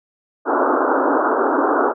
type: band-pass noise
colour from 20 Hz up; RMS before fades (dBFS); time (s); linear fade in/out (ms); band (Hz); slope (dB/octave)
pink; -17; 0.45-1.94; 50; 260 to 1500; 96
effects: none